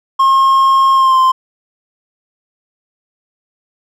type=tone with pitch glide; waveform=triangle; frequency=1074 to 1043.4 Hz; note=C6 to C6; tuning=+45 to -5 cents; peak=-5 dBFS; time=0.19-1.32 s; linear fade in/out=10 ms; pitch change=-50 cents; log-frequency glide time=0.93-1.19 s; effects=none